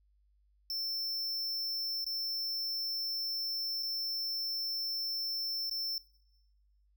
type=tone with dropouts; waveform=square; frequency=5350 Hz; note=E8; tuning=25 cents sharp; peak=-34 dBFS; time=0.7-5.98 s; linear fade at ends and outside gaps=1 ms; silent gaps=2.044-2.065 / 3.826-3.831 / 5.697-5.712 s; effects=noise-tail reverb RT60 1.0 s tail -20 dB re dry + added 50 Hz sine -66 dBFS peak until 6.96 s